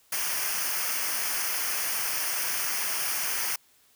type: noise with comb filter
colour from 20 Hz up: white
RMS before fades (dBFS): -29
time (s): 0.12-3.56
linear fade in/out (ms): 5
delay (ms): 0.26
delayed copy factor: -0.75
effects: white hiss -62 dBFS RMS until 3.95 s